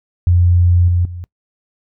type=tone with level steps; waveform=sine; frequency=88 Hz; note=F2; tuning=14 cents sharp; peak=-8 / -11 / -25 dBFS; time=0.27-1.24 s; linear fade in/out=0 ms; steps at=0.88 / 1.05 s; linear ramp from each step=2 ms; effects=noise-tail reverb RT60 0.1 s tail -23 dB re dry